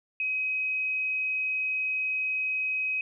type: tone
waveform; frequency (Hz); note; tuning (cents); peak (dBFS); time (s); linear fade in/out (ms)
sine; 2532; D#7; +30; -26; 0.2-3.01; 2
effects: none